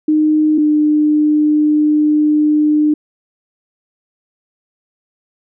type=tone pair in turn; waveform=sine; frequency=307.1 / 301.6 Hz; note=D#4 / D4; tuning=-23 / +46 cents; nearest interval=unison; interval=31 cents; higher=first; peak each=-9 dBFS; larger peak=neither; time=0.08-0.58 / 0.58-2.94 s; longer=second; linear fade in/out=5 ms; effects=none